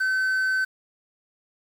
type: tone with quantisation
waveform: triangle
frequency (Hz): 1529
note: G6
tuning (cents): -44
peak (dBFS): -19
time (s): 0-0.65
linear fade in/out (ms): 10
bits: 8
effects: none